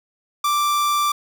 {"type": "tone", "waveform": "45% pulse", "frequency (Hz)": 1174.7, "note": "D6", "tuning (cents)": 0, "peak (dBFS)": -17, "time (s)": [0.44, 1.12], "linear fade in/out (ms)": 5, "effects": []}